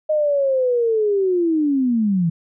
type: linear sweep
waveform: sine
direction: down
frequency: 622.3 to 159.8 Hz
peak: -15 dBFS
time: 0.09-2.3 s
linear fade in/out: 10 ms
effects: none